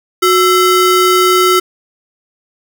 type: ring-modulated tone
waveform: square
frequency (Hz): 848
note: G#5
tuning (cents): +36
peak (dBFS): -5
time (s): 0.22-1.6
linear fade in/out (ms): 10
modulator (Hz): 482
effects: none